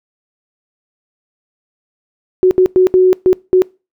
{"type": "tone bursts at uneven times", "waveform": "sine", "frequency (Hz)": 370, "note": "F#4", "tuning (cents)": 0, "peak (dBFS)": -5, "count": 6, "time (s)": [[2.43, 2.51], [2.58, 2.66], [2.76, 2.87], [2.94, 3.13], [3.26, 3.33], [3.53, 3.62]], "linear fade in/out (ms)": 0, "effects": ["noise-tail reverb RT60 0.3 s tail -25 dB re dry"]}